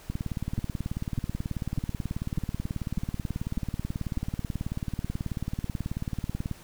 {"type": "two click trains", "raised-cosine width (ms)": 5, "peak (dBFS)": [-17, -18], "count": [7, 119], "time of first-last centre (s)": [[0.58, 4.173], [0.1, 6.513]], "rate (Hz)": [1.67, 18.4], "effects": ["pink hiss -51 dBFS RMS until 6.63 s"]}